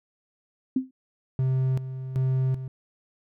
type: tone with exponential decay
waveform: sine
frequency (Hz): 260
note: C4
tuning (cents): -11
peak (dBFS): -17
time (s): 0.76-0.91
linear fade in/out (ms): 5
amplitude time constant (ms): 31
type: tone with tremolo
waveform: triangle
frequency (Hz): 130.81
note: C3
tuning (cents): 0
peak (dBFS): -19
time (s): 1.39-2.68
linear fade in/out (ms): 2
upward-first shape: square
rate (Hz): 1.3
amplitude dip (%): 70
effects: none